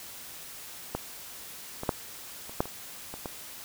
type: clicks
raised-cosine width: 1 ms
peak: -15 / -20 / -10 / -29 / -10 / -26 / -24 / -20 dBFS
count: 8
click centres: 0.95 / 1.834 / 1.892 / 2.495 / 2.605 / 2.656 / 3.14 / 3.258 s
effects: white hiss -44 dBFS RMS until 3.64 s